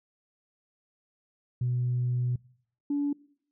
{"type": "tone pair in turn", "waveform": "sine", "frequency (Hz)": [123.47, 287], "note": ["B2", "D4"], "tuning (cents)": [0, -40], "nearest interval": "octave + minor third", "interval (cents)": 1460, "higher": "second", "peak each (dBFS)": -24, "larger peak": "neither", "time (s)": [[1.61, 2.36], [2.9, 3.13]], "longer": "first", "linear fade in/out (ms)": 5, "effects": ["noise-tail reverb RT60 0.6 s tail -23 dB re dry", "tanh soft clip ceiling -21 dBFS"]}